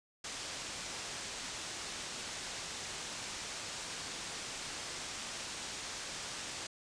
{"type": "low-pass noise", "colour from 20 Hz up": "white", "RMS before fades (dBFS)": -43, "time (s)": [0.24, 6.67], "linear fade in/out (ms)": 5, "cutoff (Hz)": 7700, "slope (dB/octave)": 24, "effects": ["resampled to 22050 Hz"]}